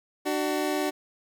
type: tone pair together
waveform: 25% pulse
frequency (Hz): 298.9 / 376.6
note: D4 / F#4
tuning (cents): +31 / +31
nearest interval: major third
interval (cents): 400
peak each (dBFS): -24 / -25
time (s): 0.25-0.91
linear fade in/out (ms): 20
effects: none